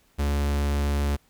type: tone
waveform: 45% pulse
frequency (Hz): 71.7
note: D2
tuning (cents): -41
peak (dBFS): -22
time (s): 0.18-1.17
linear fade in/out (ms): 20
effects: pink hiss -63 dBFS RMS until 1.29 s

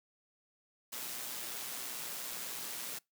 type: noise with amplitude modulation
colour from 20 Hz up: white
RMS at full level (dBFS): -40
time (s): 0.92-2.99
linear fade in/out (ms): 10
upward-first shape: sine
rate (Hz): 122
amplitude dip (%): 35
effects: noise-tail reverb RT60 0.2 s tail -25 dB re dry + high-pass 150 Hz 12 dB/octave

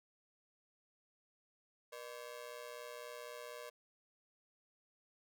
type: ring-modulated tone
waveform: sawtooth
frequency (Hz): 543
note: C#5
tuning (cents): -36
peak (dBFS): -40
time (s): 1.92-3.7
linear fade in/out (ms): 10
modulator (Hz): 62
effects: none

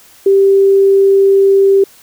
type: tone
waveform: sine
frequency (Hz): 392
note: G4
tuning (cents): 0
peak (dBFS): -5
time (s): 0.26-1.84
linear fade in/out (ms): 5
effects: white hiss -43 dBFS RMS until 2.02 s

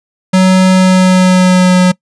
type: tone with pitch glide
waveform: square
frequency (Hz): 186.6 to 182.34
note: F#3 to F#3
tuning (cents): +15 to -25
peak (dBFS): -5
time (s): 0.33-1.92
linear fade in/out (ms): 10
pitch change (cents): -40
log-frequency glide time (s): 0.71-1.77
effects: noise-tail reverb RT60 0.1 s tail -23 dB re dry + resampled to 22050 Hz

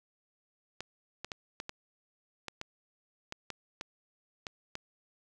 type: clicks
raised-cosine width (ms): 0.2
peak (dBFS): -21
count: 12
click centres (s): 0.806 / 1.246 / 1.318 / 1.601 / 1.694 / 2.483 / 2.614 / 3.324 / 3.503 / 3.811 / 4.468 / 4.754
effects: none

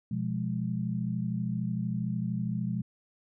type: chord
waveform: sine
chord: F diminished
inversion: second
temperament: equal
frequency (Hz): 123.47 / 174.61 / 207.7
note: Cb3 / F3 / Ab3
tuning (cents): 0 / 0 / 0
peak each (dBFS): -33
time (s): 0.11-2.82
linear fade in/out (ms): 5
effects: none

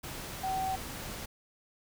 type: tone in noise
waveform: sine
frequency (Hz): 761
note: F#5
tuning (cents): +48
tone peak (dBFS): -30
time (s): 0.43-0.76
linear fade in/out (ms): 10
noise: pink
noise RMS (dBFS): -41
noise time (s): 0.03-1.26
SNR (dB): +8
effects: none

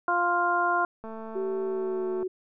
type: harmonic tone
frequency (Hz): 350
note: F4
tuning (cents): +4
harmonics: 1 / 2 / 3 / 4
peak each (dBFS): -32 / -27 / -26 / -27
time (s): 0.08-0.85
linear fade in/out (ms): 2
type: click train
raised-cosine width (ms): 1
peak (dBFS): -27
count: 265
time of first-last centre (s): 1.04-2.229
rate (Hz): 222
type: tone with pitch glide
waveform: sine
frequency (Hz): 384.5 to 370.8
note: G4 to F#4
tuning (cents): -33 to +4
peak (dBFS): -27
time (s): 1.35-2.28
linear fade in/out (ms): 10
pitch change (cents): -63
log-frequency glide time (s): 1.62-2.08
effects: none

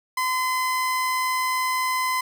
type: tone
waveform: 30% pulse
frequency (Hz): 1023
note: C6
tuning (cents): -39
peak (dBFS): -19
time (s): 0.17-2.21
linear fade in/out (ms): 5
effects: none

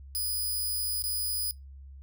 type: tone with dropouts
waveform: 5% pulse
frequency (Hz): 4978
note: D#8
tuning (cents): 0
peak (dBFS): -22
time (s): 0.15-1.51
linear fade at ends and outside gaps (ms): 0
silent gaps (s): 1.022-1.039
effects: noise-tail reverb RT60 0.2 s tail -23 dB re dry + added 68 Hz sine -44 dBFS peak until 2.02 s

